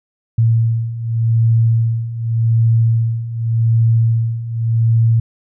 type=beating tone pair; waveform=sine; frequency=113.7 / 114.56 Hz; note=A#2 / A#2; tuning=-43 / -30 cents; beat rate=0.86 Hz; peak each=-17 / -13 dBFS; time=0.38-5.2 s; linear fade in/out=5 ms; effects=none